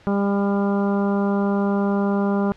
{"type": "harmonic tone", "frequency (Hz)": 200, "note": "G3", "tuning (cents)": 35, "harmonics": [1, 2, 3, 4, 5, 6, 7], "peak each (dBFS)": [-19, -25, -29, -31, -33, -35, -36], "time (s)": [0.07, 2.52], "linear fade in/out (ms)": 0, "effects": ["pink hiss -51 dBFS RMS until 2.56 s", "low-pass 4000 Hz 12 dB/octave"]}